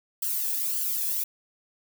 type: noise with flanger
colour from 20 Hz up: violet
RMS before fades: -28 dBFS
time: 0.22-1.24 s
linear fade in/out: 5 ms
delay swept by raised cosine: 0.65 to 1.19 ms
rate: 1.8 Hz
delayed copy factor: +0.7
effects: none